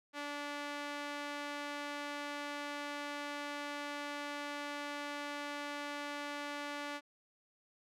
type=tone with band-pass filter; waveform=sawtooth; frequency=290 Hz; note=D4; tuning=22 cents flat; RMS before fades=-42 dBFS; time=0.13-7.01 s; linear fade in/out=50 ms; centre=1900 Hz; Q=0.6; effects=none